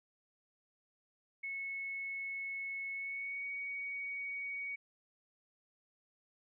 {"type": "tone with pitch glide", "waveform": "sine", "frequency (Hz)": [2197, 2244], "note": ["C#7", "C#7"], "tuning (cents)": [-16, 21], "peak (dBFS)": -38, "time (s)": [1.43, 4.76], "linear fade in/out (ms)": 10, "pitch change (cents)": 37, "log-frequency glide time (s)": [2.93, 3.47], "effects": []}